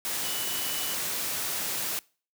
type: tone in noise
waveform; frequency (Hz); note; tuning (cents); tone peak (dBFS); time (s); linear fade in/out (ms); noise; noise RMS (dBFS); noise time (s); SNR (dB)
sine; 2964; F#7; +2; -37; 0.24-0.94; 0; white; -31; 0.05-1.99; -9
effects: noise-tail reverb RT60 0.4 s tail -24 dB re dry + high-pass 100 Hz 12 dB/octave